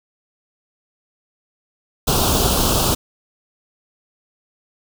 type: band-stop noise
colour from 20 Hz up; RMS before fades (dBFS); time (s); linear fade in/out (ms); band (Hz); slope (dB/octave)
pink; -17; 2.07-2.95; 10; 1400 to 2800; 48
effects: none